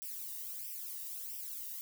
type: noise with flanger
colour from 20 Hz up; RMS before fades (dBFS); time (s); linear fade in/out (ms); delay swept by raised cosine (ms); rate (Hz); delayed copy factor
violet; -43; 0.02-1.81; 0; 0.36 to 1.08; 1.5; +0.95
effects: none